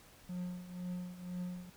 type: tone with tremolo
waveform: triangle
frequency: 179.4 Hz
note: F3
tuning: 47 cents sharp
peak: -34 dBFS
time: 0.29-1.7 s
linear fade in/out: 5 ms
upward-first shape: triangle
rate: 2 Hz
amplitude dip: 80%
effects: pink hiss -60 dBFS RMS until 1.76 s